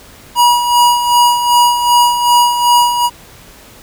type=tone with tremolo; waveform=square; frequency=964 Hz; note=B5; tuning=42 cents flat; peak=-6 dBFS; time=0.35-3.1 s; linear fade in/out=50 ms; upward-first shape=sine; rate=2.6 Hz; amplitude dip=60%; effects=pink hiss -39 dBFS RMS until 3.82 s